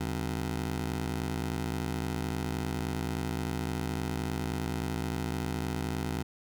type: ring-modulated tone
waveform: 20% pulse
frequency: 113.3 Hz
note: A#2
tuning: 49 cents flat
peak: -23 dBFS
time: 0-6.23 s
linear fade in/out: 10 ms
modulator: 31.8 Hz
effects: none